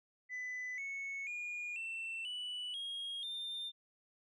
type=tone with pitch steps; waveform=sine; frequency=2000 / 2206 / 2434 / 2685 / 2962 / 3268 / 3605 Hz; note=B6 / C#7 / D#7 / E7 / F#7 / G#7 / A7; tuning=+21 / -9 / -39 / +31 / +1 / -29 / +41 cents; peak=-37 dBFS; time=0.29-3.72 s; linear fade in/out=50 ms; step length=490 ms; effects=tanh soft clip ceiling -38 dBFS